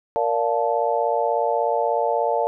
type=chord; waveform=sine; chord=Bb major seventh; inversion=none; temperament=just; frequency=466.2 / 582.7 / 699.2 / 874.1 Hz; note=Bb4 / D5 / F5 / A5; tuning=0 / -14 / +2 / -12 cents; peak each=-24 dBFS; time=0.16-2.47 s; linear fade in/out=0 ms; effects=none